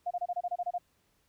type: tone bursts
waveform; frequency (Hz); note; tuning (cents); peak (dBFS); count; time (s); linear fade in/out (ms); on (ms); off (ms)
sine; 707; F5; +21; -29; 10; 0.06-0.783; 10; 48; 27
effects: pink hiss -72 dBFS RMS until 1.28 s